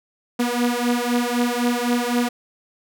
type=beating tone pair; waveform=sawtooth; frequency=240 / 243.9 Hz; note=B3 / B3; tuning=-49 / -21 cents; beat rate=3.9 Hz; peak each=-18 dBFS; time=0.39-2.29 s; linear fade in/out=10 ms; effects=none